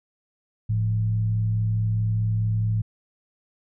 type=tone with frequency modulation; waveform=sine; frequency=108.3 Hz; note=A2; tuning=27 cents flat; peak=-20 dBFS; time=0.69-2.82 s; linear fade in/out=10 ms; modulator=64.7 Hz; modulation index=0.38; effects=none